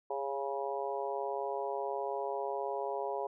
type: harmonic tone with a mistuned harmonic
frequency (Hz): 138.59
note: C#3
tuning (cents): 0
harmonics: 3 / 4 / 5 / 6 / 7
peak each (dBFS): -38 / -39 / -40 / -41 / -41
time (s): 0.1-3.27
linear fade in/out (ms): 5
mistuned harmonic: 3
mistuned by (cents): -23
effects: none